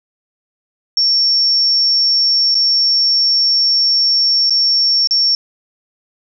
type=tone with dropouts; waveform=sine; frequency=5470 Hz; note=F8; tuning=37 cents flat; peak=-10 dBFS; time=0.97-5.35 s; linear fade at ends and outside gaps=1 ms; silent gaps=2.545-2.552 / 4.497-4.506 / 5.073-5.109 s; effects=none